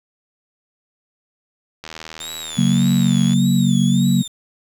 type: click train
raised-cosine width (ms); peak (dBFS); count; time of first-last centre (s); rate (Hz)
0.2; -15; 120; 1.84-3.333; 79.7
type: tone with vibrato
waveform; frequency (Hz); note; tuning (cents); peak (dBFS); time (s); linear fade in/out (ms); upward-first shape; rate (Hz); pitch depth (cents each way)
25% pulse; 3607; A7; +42; -24; 2.2-4.28; 10; sine; 1.7; 130
type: chord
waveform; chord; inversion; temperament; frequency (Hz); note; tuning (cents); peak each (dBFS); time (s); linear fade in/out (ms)
sine; F# major; second; equal; 138.59 / 185 / 233.1; C#3 / F#3 / A#3; 0 / 0 / 0; -18 / -16 / -17; 2.57-4.23; 20
effects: 7-bit